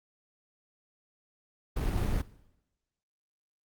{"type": "noise with sample-and-hold", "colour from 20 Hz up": "brown", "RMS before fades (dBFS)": -29, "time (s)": [1.76, 2.22], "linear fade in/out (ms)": 10, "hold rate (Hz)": 4900, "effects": ["noise-tail reverb RT60 0.9 s tail -18 dB re dry", "Opus 24 kbps"]}